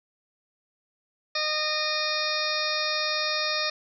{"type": "harmonic tone", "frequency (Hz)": 613, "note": "D#5", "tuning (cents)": -26, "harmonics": [1, 2, 3, 4, 6, 7, 8, 9], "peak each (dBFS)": [-33, -33, -33, -33, -33, -33, -33, -33], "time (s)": [1.35, 3.7], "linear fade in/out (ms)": 5, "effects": []}